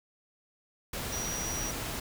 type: tone in noise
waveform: sine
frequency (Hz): 5790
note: F#8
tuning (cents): -38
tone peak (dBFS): -35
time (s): 1.12-1.71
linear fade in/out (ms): 5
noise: pink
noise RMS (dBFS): -36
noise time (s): 0.93-2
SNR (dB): -2
effects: none